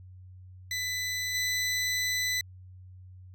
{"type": "tone with level steps", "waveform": "20% pulse", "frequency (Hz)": 1998, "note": "B6", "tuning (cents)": 20, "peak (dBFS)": [-25, -22], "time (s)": [0.71, 2.41], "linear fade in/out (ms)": 2, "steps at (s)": 1.34, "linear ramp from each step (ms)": 10, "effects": ["added 92 Hz sine -46 dBFS peak until 3.34 s"]}